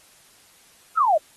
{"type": "exponential sweep", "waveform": "sine", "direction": "down", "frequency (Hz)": [1379, 587.3], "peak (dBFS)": -15, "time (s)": [0.97, 1.18], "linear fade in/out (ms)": 10, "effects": ["white hiss -54 dBFS RMS until 1.36 s", "AAC 32 kbps"]}